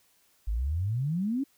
sine exponential sweep, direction up, 49 to 286.8 Hz, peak -26 dBFS, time 0.47-1.44 s, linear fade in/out 10 ms, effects white hiss -66 dBFS RMS until 1.57 s

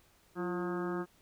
harmonic tone with a mistuned harmonic, 179.6 Hz, F3, 49 cents sharp, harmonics 1 / 2 / 3 / 4 / 5 / 6 / 7 / 8 / 9, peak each -38 / -35 / -48 / -47 / -48 / -48 / -44 / -51 / -48 dBFS, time 0.35-1.06 s, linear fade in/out 50 ms, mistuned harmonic 2, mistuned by -56 cents, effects pink hiss -66 dBFS RMS until 1.21 s

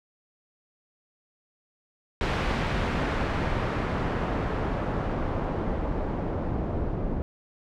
pink noise with low-pass filter sweep, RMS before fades -28 dBFS, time 2.21-7.22 s, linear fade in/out 0 ms, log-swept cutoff 2800 to 540 Hz, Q 0.7, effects none

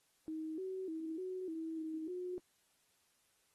sine tone with pitch steps, 315.7 / 377.1 / 321.4 / 370.8 / 323.2 / 317 / 361.5 Hz, D#4 / F#4 / E4 / F#4 / E4 / D#4 / F#4, +25 / +33 / -44 / +4 / -34 / +32 / -40 cents, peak -39 dBFS, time 0.28-2.38 s, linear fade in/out 0 ms, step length 300 ms, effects white hiss -75 dBFS RMS until 3.54 s + AAC 32 kbps

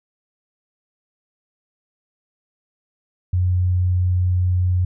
sine tone, 90.5 Hz, F#2, 38 cents flat, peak -15 dBFS, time 3.33-4.85 s, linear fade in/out 5 ms, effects none

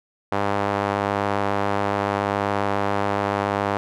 sawtooth tone with band-pass filter, 100.8 Hz, G2, 49 cents sharp, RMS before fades -23 dBFS, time 0.32-3.77 s, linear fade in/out 0 ms, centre 870 Hz, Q 1.1, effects none

